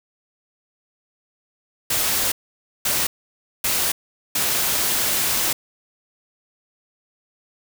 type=noise bursts at uneven times; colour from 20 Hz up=white; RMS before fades=-21 dBFS; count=4; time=1.9-2.32 / 2.85-3.07 / 3.64-3.92 / 4.35-5.53 s; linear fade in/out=5 ms; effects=none